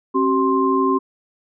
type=tone cluster; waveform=sine; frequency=269.2 / 381 / 1052 Hz; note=C4 / G4 / C6; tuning=+49 / -49 / +9 cents; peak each=-19 dBFS; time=0.14-0.99 s; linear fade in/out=20 ms; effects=none